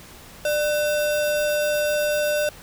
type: tone with sample-and-hold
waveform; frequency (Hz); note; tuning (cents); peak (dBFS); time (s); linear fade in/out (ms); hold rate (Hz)
sine; 596; D5; +25; -19; 0.45-2.49; 2; 2100
effects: pink hiss -44 dBFS RMS until 2.62 s